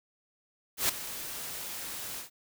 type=noise with ADSR envelope; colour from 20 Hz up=white; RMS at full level=-25 dBFS; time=0.77-2.3 s; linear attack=120 ms; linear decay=7 ms; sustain=-14 dB; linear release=120 ms; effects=none